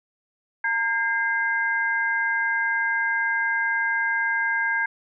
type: tone cluster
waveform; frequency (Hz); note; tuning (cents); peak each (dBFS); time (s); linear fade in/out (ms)
sine; 915 / 1611 / 2080; A#5 / G6 / C7; -32 / +47 / -11; -29 / -22 / -29; 0.64-4.86; 5
effects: none